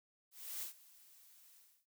blue noise with ADSR envelope, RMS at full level -42 dBFS, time 0.31-1.86 s, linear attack 310 ms, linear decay 110 ms, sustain -21 dB, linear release 300 ms, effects noise-tail reverb RT60 0.1 s tail -22 dB re dry

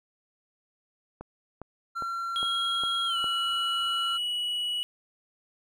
click train, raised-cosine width 1 ms, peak -25 dBFS, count 6, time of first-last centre 1.21-3.243 s, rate 2.46 Hz
triangle tone, 1365 Hz, F6, 40 cents flat, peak -28 dBFS, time 1.95-4.18 s, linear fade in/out 20 ms
triangle tone with pitch glide, 3290 to 2931 Hz, G#7 to F#7, -17 to -17 cents, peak -26 dBFS, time 2.36-4.83 s, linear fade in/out 0 ms, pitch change -200 cents, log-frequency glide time 3.06-3.17 s
effects none

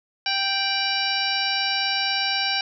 harmonic tone with a mistuned harmonic, 784 Hz, G5, in tune, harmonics 1 / 2 / 3 / 4 / 5 / 6 / 7, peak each -29 / -29 / -29 / -29 / -29 / -29 / -29 dBFS, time 0.26-2.61 s, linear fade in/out 2 ms, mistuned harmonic 4, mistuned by -110 cents, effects none

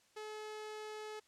sawtooth tone, 428.3 Hz, A4, 47 cents flat, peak -40 dBFS, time 0.16-1.2 s, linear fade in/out 10 ms, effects white hiss -70 dBFS RMS until 1.27 s + low-pass 8000 Hz 12 dB/octave

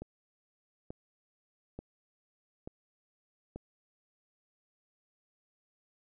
click train, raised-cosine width 2 ms, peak -28 dBFS, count 5, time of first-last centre 0.02-3.56 s, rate 1.13 Hz, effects none

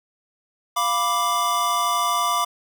square chord, B diminished, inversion second, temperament equal, 698.5 / 987.8 / 1174.7 Hz, F5 / B5 / D6, 0 / 0 / 0 cents, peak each -28 / -26 / -22 dBFS, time 0.76-2.45 s, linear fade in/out 10 ms, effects none

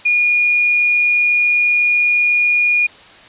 sine tone, 2438 Hz, D#7, 36 cents flat, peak -11 dBFS, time 0.05-2.87 s, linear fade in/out 10 ms, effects white hiss -41 dBFS RMS until 3.28 s + resampled to 8000 Hz

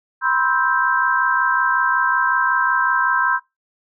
sine chord, C major seventh, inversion third, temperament just, 981.1 / 1046.5 / 1308.1 / 1569.8 Hz, B5 / C6 / E6 / G6, -12 / 0 / -14 / +2 cents, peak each -23 / -21 / -23 / -18 dBFS, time 0.21-3.4 s, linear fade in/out 50 ms, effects noise-tail reverb RT60 0.2 s tail -21 dB re dry

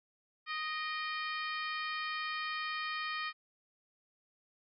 harmonic tone with a mistuned harmonic, 622.3 Hz, D#5, in tune, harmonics 2 / 3 / 4 / 5 / 6 / 7 / 8, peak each -39 / -40 / -43 / -46 / -51 / -47 / -53 dBFS, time 0.46-3.33 s, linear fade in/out 50 ms, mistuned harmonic 4, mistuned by -53 cents, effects none

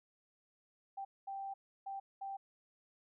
sine tone bursts at uneven times, 784 Hz, G5, in tune, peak -40 dBFS, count 4, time 0.97-1.05 / 1.27-1.54 / 1.86-2 / 2.21-2.37 s, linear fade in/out 10 ms, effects none

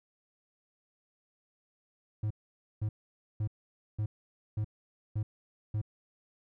triangle tone bursts, 106.7 Hz, G#2, 47 cents sharp, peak -27 dBFS, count 7, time 2.23-5.815 s, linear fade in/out 5 ms, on 75 ms, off 510 ms, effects none

